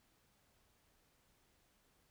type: silence
effects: pink hiss -74 dBFS RMS until 2.1 s